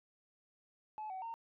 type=tone with pitch steps; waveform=sine; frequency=859 / 755 / 916 Hz; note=A5 / F#5 / A#5; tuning=-42 / +35 / -31 cents; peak=-39 dBFS; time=0.98-1.34 s; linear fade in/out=0 ms; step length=120 ms; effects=tanh soft clip ceiling -38 dBFS